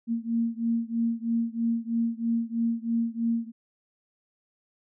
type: beating tone pair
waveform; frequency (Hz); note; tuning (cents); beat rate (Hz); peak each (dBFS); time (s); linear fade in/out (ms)
sine; 229.6 / 232.7; A#3 / A#3; -26 / -3; 3.1; -27 / -28; 0.07-3.52; 50
effects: none